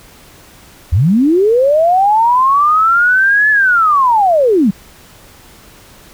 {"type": "linear two-way sweep", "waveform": "sine", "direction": "up then down", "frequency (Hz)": [71, 1736, 174.8], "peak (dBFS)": -7, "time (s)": [0.92, 4.71], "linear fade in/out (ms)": 10, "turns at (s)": 3.5, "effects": ["pink hiss -41 dBFS RMS until 6.13 s"]}